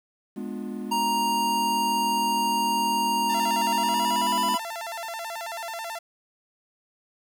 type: chord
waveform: triangle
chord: G# diminished seventh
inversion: none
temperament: equal with one note detuned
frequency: 207.7 / 246.9 / 293.7 / 354.7 Hz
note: G#3 / B3 / D4 / F4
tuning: 0 / 0 / 0 / +27 cents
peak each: -32 / -33 / -37 / -37 dBFS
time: 0.36-4.56 s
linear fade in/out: 10 ms
type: tone with pitch glide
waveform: square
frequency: 935 to 988.3 Hz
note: A#5 to B5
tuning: +5 to +1 cents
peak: -23 dBFS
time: 0.91-4.58 s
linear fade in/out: 10 ms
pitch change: +96 cents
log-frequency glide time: 3.73-4.42 s
type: tone with vibrato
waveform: sawtooth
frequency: 779 Hz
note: G5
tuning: 11 cents flat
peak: -28 dBFS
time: 3.29-5.99 s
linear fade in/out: 10 ms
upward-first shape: square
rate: 9.2 Hz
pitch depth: 240 cents each way
effects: 9-bit